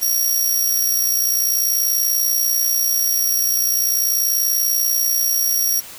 10% pulse tone with amplitude modulation, 5660 Hz, F8, 22 cents sharp, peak -8 dBFS, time 0.01-5.81 s, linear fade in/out 20 ms, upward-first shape sine, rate 60.4 Hz, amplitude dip 50%, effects white hiss -37 dBFS RMS until 5.98 s

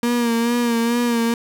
35% pulse tone with vibrato, 235.7 Hz, A#3, 19 cents sharp, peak -15 dBFS, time 0.03-1.34 s, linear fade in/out 2 ms, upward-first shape sine, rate 2.3 Hz, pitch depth 40 cents each way, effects none

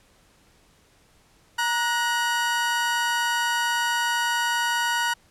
30% pulse tone pair together, 940.5 / 1465 Hz, A#5 / F#6, +15 / -18 cents, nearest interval minor sixth, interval 767 cents, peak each -22 dBFS, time 1.58-5.14 s, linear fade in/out 10 ms, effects pink hiss -59 dBFS RMS until 5.3 s + low-pass 11000 Hz 12 dB/octave

